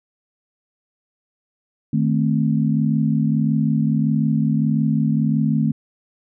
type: chord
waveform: sine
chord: A diminished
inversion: second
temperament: equal with one note detuned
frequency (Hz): 154.58 / 220 / 261.6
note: Eb3 / A3 / C4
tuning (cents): -11 / 0 / 0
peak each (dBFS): -19 / -19 / -23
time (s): 1.93-5.72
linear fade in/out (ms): 5
effects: none